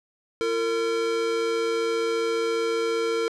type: tone pair together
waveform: square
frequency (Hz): 340.9 / 455.7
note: F4 / A#4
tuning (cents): -42 / -39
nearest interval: perfect fourth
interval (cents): 503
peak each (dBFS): -32 / -24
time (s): 0.41-3.28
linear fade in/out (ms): 0
effects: low-pass 6000 Hz 12 dB/octave